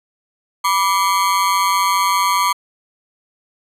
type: ring-modulated tone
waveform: 40% pulse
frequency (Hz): 1077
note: C6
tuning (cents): +50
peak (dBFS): -10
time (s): 0.64-2.53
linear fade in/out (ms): 10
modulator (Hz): 92.4
effects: resampled to 32000 Hz